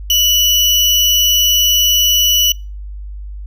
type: tone with sample-and-hold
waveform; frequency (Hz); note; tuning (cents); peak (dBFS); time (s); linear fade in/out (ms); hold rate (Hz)
sine; 2960; F#7; 0; -9; 0.1-2.52; 2; 8820
effects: noise-tail reverb RT60 0.3 s tail -25 dB re dry + added 50 Hz sine -25 dBFS peak until 3.46 s